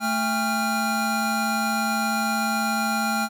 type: tone cluster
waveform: square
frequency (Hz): 220.8 / 807 / 1390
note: A3 / G#5 / F6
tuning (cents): +6 / -50 / -9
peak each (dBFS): -27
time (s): 0-3.29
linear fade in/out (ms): 50
effects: none